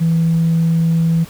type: tone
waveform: sine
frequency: 164.81 Hz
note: E3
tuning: in tune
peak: -10 dBFS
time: 0-1.25 s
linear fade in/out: 20 ms
effects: tanh soft clip ceiling -8 dBFS + pink hiss -39 dBFS RMS until 1.29 s